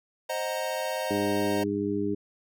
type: chord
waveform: square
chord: C half-diminished seventh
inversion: none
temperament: equal with one note detuned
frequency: 526.6 / 622.3 / 740 / 932.3 Hz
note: C5 / Eb5 / Gb5 / Bb5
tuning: +11 / 0 / 0 / 0 cents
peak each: -34 / -33 / -38 / -36 dBFS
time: 0.29-1.64 s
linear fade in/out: 10 ms
type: harmonic tone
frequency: 101.5 Hz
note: G#2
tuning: 39 cents flat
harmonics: 1 / 2 / 3 / 4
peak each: -38 / -32 / -29 / -30 dBFS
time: 1.1-2.15 s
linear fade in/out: 10 ms
effects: none